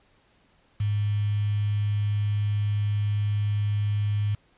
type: tone with quantisation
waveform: sine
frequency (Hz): 103.8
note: G#2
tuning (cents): 0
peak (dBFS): -22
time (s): 0.8-4.35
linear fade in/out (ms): 5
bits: 7
effects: pink hiss -63 dBFS RMS until 4.57 s + resampled to 8000 Hz